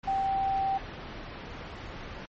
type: tone in noise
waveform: sine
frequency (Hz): 778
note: G5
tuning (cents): -13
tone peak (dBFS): -25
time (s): 0.07-0.78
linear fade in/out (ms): 10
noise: pink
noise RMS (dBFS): -40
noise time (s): 0.03-2.26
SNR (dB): +12
effects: low-pass 3000 Hz 12 dB/octave + MP3 32 kbps